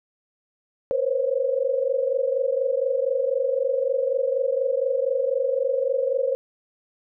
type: tone cluster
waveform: sine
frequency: 481.5 / 526 / 550 Hz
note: B4 / C5 / C#5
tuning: -44 / +9 / -14 cents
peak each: -26 / -23 / -26 dBFS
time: 0.91-6.35 s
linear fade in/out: 0 ms
effects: none